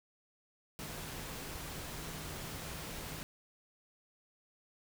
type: tone in noise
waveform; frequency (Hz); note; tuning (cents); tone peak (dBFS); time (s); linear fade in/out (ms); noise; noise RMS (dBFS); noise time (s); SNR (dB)
sine; 155.56; D#3; 0; -52; 0.79-3.23; 0; pink; -44; 0.79-3.23; -11
effects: none